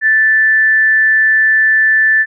sine tone with amplitude modulation, 1760 Hz, A6, in tune, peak -6 dBFS, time 0.01-2.26 s, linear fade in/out 50 ms, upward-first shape sine, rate 221 Hz, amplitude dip 25%, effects none

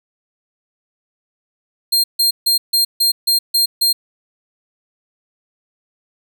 sawtooth tone bursts, 4200 Hz, C8, 6 cents sharp, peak -9 dBFS, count 8, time 1.92-3.93 s, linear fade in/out 10 ms, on 120 ms, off 150 ms, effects none

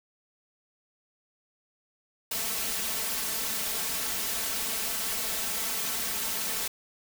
white noise with comb filter, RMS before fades -31 dBFS, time 2.31-6.68 s, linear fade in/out 5 ms, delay 4.5 ms, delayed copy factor +0.8, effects none

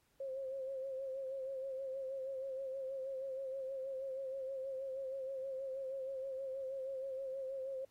sine tone with vibrato, 533 Hz, C5, 32 cents sharp, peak -39 dBFS, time 0.2-7.85 s, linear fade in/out 5 ms, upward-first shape sine, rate 6.3 Hz, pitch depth 43 cents each way, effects pink hiss -75 dBFS RMS until 7.9 s + AAC 48 kbps

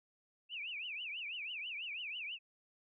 sine tone with vibrato, 2618 Hz, E7, 13 cents flat, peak -40 dBFS, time 0.49-2.39 s, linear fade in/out 50 ms, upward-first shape triangle, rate 6.1 Hz, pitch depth 270 cents each way, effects none

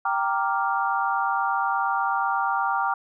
sine chord, G minor seventh, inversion none, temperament equal, 784 / 932.3 / 1174.7 / 1396.9 Hz, G5 / Bb5 / D6 / F6, 0 / 0 / 0 / 0 cents, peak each -26 / -27 / -27 / -28 dBFS, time 0.05-2.94 s, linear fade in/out 5 ms, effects none

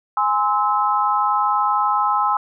sine chord, Ab augmented, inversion none, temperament just, 830.6 / 1038.3 / 1297.8 Hz, Ab5 / C6 / E6, 0 / -14 / -27 cents, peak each -20 dBFS, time 0.17-2.37 s, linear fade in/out 2 ms, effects none

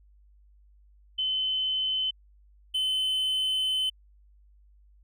sine / triangle tone pair in turn, 3049 / 3049 Hz, G7 / G7, -49 / -49 cents, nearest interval unison, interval 0 cents, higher neither, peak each -25 / -23 dBFS, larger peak second, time 1.18-2.11 / 2.74-3.9 s, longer second, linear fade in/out 10 ms, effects added 50 Hz sine -55 dBFS peak until 5.03 s

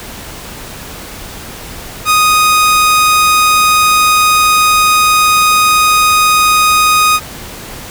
sawtooth tone, 1244.5 Hz, D#6, in tune, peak -3 dBFS, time 2.05-7.2 s, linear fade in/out 50 ms, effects pink hiss -28 dBFS RMS until 7.9 s

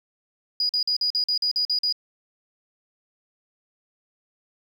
sine tone bursts, 4908 Hz, D#8, 25 cents flat, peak -20 dBFS, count 10, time 0.6-1.925 s, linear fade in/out 2 ms, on 92 ms, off 45 ms, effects 8-bit

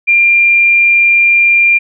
sine tone, 2389 Hz, D7, 29 cents sharp, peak -5 dBFS, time 0.07-1.79 s, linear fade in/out 20 ms, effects none

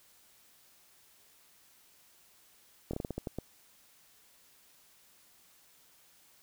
slowing click train, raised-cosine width 2 ms, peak -22 dBFS, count 9, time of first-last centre 2.91-3.386 s, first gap 24 ms, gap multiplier 1.25, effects white hiss -63 dBFS RMS until 6.42 s

